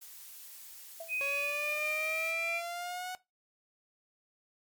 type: noise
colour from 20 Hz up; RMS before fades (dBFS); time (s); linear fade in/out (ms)
blue; -49; 0.01-2.32; 10
type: tone with exponential decay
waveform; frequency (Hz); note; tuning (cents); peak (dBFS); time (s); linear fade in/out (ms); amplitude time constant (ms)
sine; 660; E5; +2; -37; 1-1.26; 5; 56
type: tone with pitch glide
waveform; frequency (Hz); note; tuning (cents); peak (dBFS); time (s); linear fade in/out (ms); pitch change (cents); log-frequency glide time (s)
sine; 2504 to 2376; D#7 to D7; +10 to +20; -31; 1.08-2.62; 50; -90; 1.32-1.96
type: exponential sweep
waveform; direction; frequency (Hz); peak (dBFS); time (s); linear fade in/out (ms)
sawtooth; up; 554.4 to 740; -33; 1.21-3.15; 0
effects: noise-tail reverb RT60 0.2 s tail -18 dB re dry + MP3 96 kbps